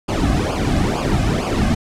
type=noise with flanger; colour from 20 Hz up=brown; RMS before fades=-18 dBFS; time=0.08-1.75 s; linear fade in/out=10 ms; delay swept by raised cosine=0.51 to 2.21 ms; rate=2.2 Hz; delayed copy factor=-0.9; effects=low-pass 9000 Hz 12 dB/octave